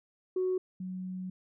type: tone pair in turn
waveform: sine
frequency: 370 / 185 Hz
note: F#4 / F#3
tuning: 0 / 0 cents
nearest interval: octave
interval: 1200 cents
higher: first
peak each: -26 / -35 dBFS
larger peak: first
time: 0.36-0.58 / 0.8-1.3 s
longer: second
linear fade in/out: 5 ms
effects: tanh soft clip ceiling -23 dBFS